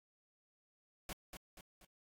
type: noise with echo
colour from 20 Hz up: pink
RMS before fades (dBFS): -44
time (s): 1.09-1.13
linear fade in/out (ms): 2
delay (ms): 240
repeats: 3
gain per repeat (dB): -6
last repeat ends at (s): 1.85
effects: AAC 64 kbps